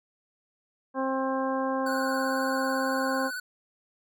harmonic tone, 265 Hz, C4, 22 cents sharp, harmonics 1 / 2 / 3 / 4 / 5 / 6, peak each -30 / -30 / -34 / -32 / -45 / -40 dBFS, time 0.94-3.31 s, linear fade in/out 50 ms
square tone with vibrato, 1480 Hz, F#6, in tune, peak -33 dBFS, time 1.86-3.4 s, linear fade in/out 5 ms, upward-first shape sine, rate 18 Hz, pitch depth 47 cents each way
effects none

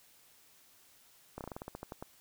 slowing click train, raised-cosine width 1 ms, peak -27 dBFS, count 12, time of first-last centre 1.38-2.025 s, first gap 28 ms, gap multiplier 1.14, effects white hiss -63 dBFS RMS until 2.2 s

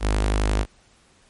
sawtooth tone with notch filter, 51.5 Hz, G#1, 14 cents flat, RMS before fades -21 dBFS, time 0-0.66 s, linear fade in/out 50 ms, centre 140 Hz, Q 1.1, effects pink hiss -57 dBFS RMS until 1.29 s + MP3 48 kbps

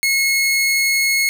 sawtooth tone, 2174 Hz, C#7, 34 cents flat, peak -11 dBFS, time 0.03-1.29 s, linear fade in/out 0 ms, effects none

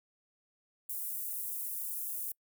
pink high-pass noise, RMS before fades -38 dBFS, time 0.89-2.32 s, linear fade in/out 5 ms, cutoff 11000 Hz, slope 24 dB/octave, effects noise-tail reverb RT60 0.1 s tail -26 dB re dry

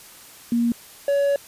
sine / triangle tone pair in turn, 235.7 / 563.7 Hz, A#3 / C#5, +19 / +29 cents, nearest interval octave + minor third, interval 1510 cents, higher second, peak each -17 / -15 dBFS, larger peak second, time 0.52-0.72 / 1.08-1.36 s, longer second, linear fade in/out 2 ms, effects white hiss -45 dBFS RMS until 1.47 s + resampled to 32000 Hz

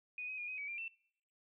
sine tone with pitch steps, 2478 / 2528 / 2430 / 2518 / 2275 / 2380 / 2681 Hz, D#7 / D#7 / D#7 / D#7 / C#7 / D7 / E7, -8 / +27 / -42 / +20 / +44 / +22 / +29 cents, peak -40 dBFS, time 0.18-0.88 s, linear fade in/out 2 ms, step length 100 ms, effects noise-tail reverb RT60 0.7 s tail -25 dB re dry

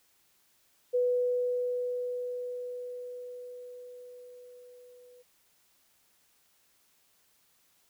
sine tone with level ramp, 493.9 Hz, B4, in tune, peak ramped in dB -23 to -53 dBFS, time 0.93-5.23 s, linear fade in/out 20 ms, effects white hiss -68 dBFS RMS until 7.89 s

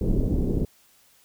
pink low-pass noise, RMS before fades -23 dBFS, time 0.01-0.65 s, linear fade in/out 2 ms, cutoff 410 Hz, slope 24 dB/octave, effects white hiss -59 dBFS RMS until 1.24 s

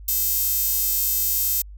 5% pulse tone with high-pass filter, 521 Hz, C5, 7 cents flat, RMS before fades -22 dBFS, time 0.08-1.62 s, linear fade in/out 5 ms, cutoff 11000 Hz, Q 3.2, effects added 50 Hz sine -37 dBFS peak until 1.77 s

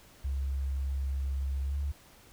sine tone with pitch glide, 67.9 to 71.11 Hz, C#2 to C#2, -35 to +45 cents, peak -29 dBFS, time 0.24-1.92 s, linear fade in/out 10 ms, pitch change +80 cents, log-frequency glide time 1.64-1.77 s, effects pink hiss -57 dBFS RMS until 2.32 s

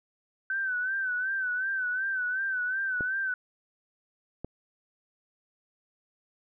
sine tone with vibrato, 1525 Hz, G6, 48 cents flat, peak -27 dBFS, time 0.5-3.34 s, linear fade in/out 2 ms, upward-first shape sine, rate 2.7 Hz, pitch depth 69 cents each way
clicks, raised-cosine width 2 ms, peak -22 dBFS, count 2, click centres 3.008 / 4.446 s
effects none

